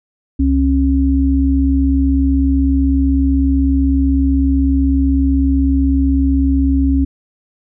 sine tone pair together, 68 / 272 Hz, C#2 / C#4, -33 / -33 cents, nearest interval 2 octaves, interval 2400 cents, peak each -13 dBFS, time 0.39-7.05 s, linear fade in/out 10 ms, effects none

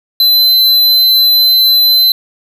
square tone, 4049 Hz, B7, 42 cents sharp, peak -6 dBFS, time 0.2-2.12 s, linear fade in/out 2 ms, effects 7-bit

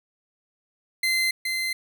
30% pulse tone with echo, 2070 Hz, C7, 19 cents flat, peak -18 dBFS, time 1.03-1.31 s, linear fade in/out 5 ms, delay 420 ms, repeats 1, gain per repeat -4 dB, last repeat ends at 1.73 s, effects none

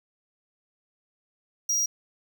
square tone, 5720 Hz, F8, 41 cents sharp, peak -23 dBFS, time 1.69-1.86 s, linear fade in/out 5 ms, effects none

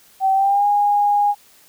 sine tone with pitch glide, 770 to 820.5 Hz, G5 to G#5, -31 to -21 cents, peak -13 dBFS, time 0.2-1.35 s, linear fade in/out 50 ms, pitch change +110 cents, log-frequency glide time 0.33-0.66 s, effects white hiss -51 dBFS RMS until 1.68 s

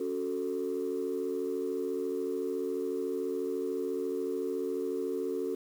sine chord, F# minor, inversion second, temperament just, 277.5 / 370 / 444 Hz, C#4 / F#4 / A4, +2 / 0 / +16 cents, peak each -36 / -33 / -33 dBFS, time 0-5.55 s, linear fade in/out 5 ms, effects tanh soft clip ceiling -24 dBFS + 9-bit

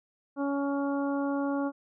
harmonic tone, 280.4 Hz, C#4, 20 cents sharp, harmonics 1 / 2 / 3 / 4 / 5, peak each -28 / -34 / -38 / -40 / -42 dBFS, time 0.36-1.72 s, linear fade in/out 50 ms, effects none

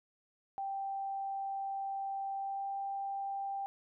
sine tone with pitch glide, 784 to 789 Hz, G5 to G5, 0 to +11 cents, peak -35 dBFS, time 0.58-3.66 s, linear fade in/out 0 ms, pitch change +11 cents, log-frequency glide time 2.35-2.76 s, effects none

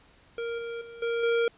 square tone with level steps, 466.2 Hz, A#4, in tune, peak -31 / -34 / -43 / -27 / -23 dBFS, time 0.38-1.48 s, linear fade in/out 2 ms, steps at 0.58 / 0.81 / 1.02 / 1.23 s, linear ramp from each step 5 ms, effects pink hiss -59 dBFS RMS until 1.57 s + resampled to 8000 Hz

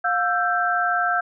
sine tone cluster, 708 / 1334 / 1567 Hz, F5 / E6 / G6, +23 / +20 / -1 cents, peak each -23 dBFS, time 0.04-1.21 s, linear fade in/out 10 ms, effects none

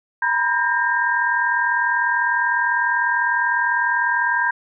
sine tone cluster, 947 / 987 / 1597 / 1831 Hz, A#5 / B5 / G6 / A#6, +27 / -1 / +32 / -32 cents, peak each -23 / -24 / -19 / -27 dBFS, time 0.22-4.51 s, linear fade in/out 5 ms, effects none

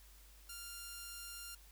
5% pulse tone, 1396 Hz, F6, 1 cent flat, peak -35 dBFS, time 0.49-1.55 s, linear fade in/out 5 ms, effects added 50 Hz sine -59 dBFS peak until 1.71 s + white hiss -64 dBFS RMS until 1.71 s

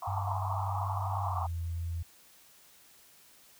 pink band-pass noise, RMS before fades -36 dBFS, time 0.02-1.47 s, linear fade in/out 5 ms, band 690 to 1200 Hz, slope 96 dB/octave
sine tone with pitch glide, 96.8 to 84.27 Hz, G2 to E2, -21 to +39 cents, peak -32 dBFS, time 0.07-2.03 s, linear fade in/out 10 ms, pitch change -240 cents, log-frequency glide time 1.23-1.45 s
effects white hiss -59 dBFS RMS until 3.59 s

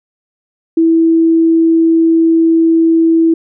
sine tone, 327.9 Hz, E4, 9 cents flat, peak -6 dBFS, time 0.77-3.34 s, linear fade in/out 5 ms, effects none

